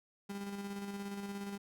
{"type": "tone with tremolo", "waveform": "35% pulse", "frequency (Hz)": 200, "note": "G3", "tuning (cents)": 35, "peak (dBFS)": -37, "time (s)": [0.29, 1.58], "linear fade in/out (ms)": 10, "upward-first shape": "square", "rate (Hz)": 17, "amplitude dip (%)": 35, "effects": []}